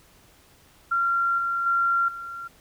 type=tone with level steps; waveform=sine; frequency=1377 Hz; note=F6; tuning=25 cents flat; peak=-20 / -23 / -19 / -33 dBFS; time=0.91-2.48 s; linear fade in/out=10 ms; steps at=1.38 / 1.66 / 2.08 s; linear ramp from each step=5 ms; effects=pink hiss -56 dBFS RMS until 2.6 s